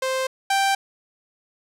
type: tone pair in turn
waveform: sawtooth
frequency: 523.3 / 784.1 Hz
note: C5 / G5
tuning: 0 / 0 cents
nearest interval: perfect fifth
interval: 700 cents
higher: second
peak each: -18 / -14 dBFS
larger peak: second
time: 0.02-0.27 / 0.5-0.75 s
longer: neither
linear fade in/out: 5 ms
effects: low-pass 11000 Hz 12 dB/octave